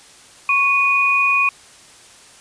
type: tone pair together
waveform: sine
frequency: 1102.5 / 2469 Hz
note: C#6 / D#7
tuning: -10 / -14 cents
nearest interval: octave + major second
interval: 1396 cents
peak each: -19 / -14 dBFS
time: 0.49-1.49 s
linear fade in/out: 2 ms
effects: white hiss -45 dBFS RMS until 2.4 s + resampled to 22050 Hz